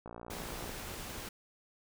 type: click train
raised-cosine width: 1 ms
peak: -31 dBFS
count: 38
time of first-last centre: 0.06-0.694 s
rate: 58.4 Hz
type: noise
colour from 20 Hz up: pink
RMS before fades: -43 dBFS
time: 0.3-1.29 s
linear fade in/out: 5 ms
effects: none